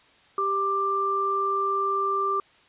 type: tone pair together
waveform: sine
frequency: 393.7 / 1182 Hz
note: G4 / D6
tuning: +8 / +11 cents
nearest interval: octave + perfect fifth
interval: 1903 cents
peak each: -29 / -23 dBFS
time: 0.38-2.4 s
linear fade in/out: 2 ms
effects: white hiss -57 dBFS RMS until 2.68 s + resampled to 8000 Hz